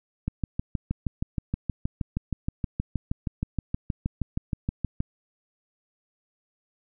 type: click train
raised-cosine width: 5 ms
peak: -14 dBFS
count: 31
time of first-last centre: 0.28-5.004 s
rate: 6.35 Hz
effects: none